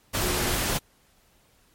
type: tone in noise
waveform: sine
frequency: 360 Hz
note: F#4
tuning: 47 cents flat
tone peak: -31 dBFS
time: 0.21-0.55 s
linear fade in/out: 20 ms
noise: pink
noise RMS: -26 dBFS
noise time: 0.13-0.79 s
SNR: -8 dB
effects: pink hiss -62 dBFS RMS until 1.74 s + MP3 64 kbps